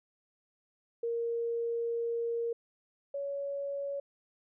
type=tone pair in turn; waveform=sine; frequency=466.2 / 561.3 Hz; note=A#4 / C#5; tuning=0 / +22 cents; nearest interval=minor third; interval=322 cents; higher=second; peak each=-30 / -33 dBFS; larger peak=first; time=1.03-2.53 / 3.14-4 s; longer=first; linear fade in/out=5 ms; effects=none